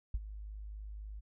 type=tone with ADSR envelope; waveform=sine; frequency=51.91 Hz; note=G#1; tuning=in tune; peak=-28 dBFS; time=0.14-1.21 s; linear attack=5 ms; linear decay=37 ms; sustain=-14 dB; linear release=24 ms; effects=none